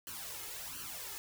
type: noise with flanger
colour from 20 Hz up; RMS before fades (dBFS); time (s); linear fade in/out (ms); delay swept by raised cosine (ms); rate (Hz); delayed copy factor
white; -44; 0.07-1.18; 0; 0.67 to 2.37; 1.4; +0.75
effects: none